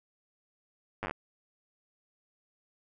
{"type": "slowing click train", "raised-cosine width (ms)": 0.5, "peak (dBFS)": -20, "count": 8, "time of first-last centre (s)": [1.03, 1.11], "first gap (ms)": 9, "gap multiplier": 1.08, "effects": []}